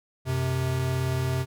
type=tone pair together; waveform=square; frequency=92.2 / 130 Hz; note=F#2 / C3; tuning=-6 / -11 cents; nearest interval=tritone; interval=595 cents; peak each=-31 / -26 dBFS; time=0.25-1.46 s; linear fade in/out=50 ms; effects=none